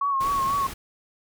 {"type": "tone with vibrato", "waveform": "sine", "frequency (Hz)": 1102, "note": "C#6", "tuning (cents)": -11, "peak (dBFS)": -21, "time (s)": [0.01, 0.67], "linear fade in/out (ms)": 5, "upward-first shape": "sine", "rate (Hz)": 4.1, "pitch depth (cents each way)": 49}
{"type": "noise", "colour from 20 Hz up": "pink", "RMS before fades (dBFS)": -36, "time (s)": [0.2, 0.74], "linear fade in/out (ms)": 10}
{"effects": []}